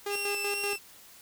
sawtooth tone with tremolo, 406.3 Hz, G#4, 38 cents flat, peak -27 dBFS, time 0.06-0.76 s, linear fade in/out 5 ms, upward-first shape square, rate 5.2 Hz, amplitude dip 60%
sawtooth tone with vibrato, 2700 Hz, E7, 41 cents sharp, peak -28 dBFS, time 0.09-0.79 s, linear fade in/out 50 ms, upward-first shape sine, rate 2.4 Hz, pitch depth 25 cents each way
effects white hiss -53 dBFS RMS until 1.21 s

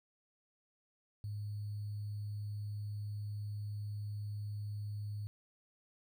sine tone with sample-and-hold, 103.83 Hz, G#2, in tune, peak -38 dBFS, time 1.24-5.27 s, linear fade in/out 0 ms, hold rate 4410 Hz, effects none

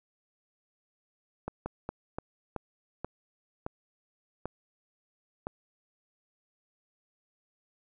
slowing click train, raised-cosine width 1 ms, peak -20 dBFS, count 9, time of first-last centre 1.48-5.469 s, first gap 180 ms, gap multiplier 1.28, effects none

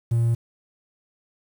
triangle tone, 116.54 Hz, A#2, in tune, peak -15 dBFS, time 0.11-0.35 s, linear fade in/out 10 ms, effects tanh soft clip ceiling -11 dBFS + 8-bit

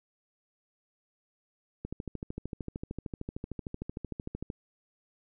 click train, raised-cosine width 3 ms, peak -23 dBFS, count 36, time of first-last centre 1.85-4.502 s, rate 13.2 Hz, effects none

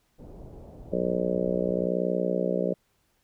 pink low-pass noise, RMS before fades -44 dBFS, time 0.18-1.89 s, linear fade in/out 20 ms, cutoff 640 Hz, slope 24 dB/octave
harmonic tone, 61 Hz, B1, 21 cents flat, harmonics 3 / 4 / 5 / 6 / 7 / 8 / 9 / 10, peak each -30 / -36 / -36 / -34 / -31 / -33 / -30 / -33 dBFS, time 0.92-2.74 s, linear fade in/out 10 ms
effects pink hiss -70 dBFS RMS until 3.23 s

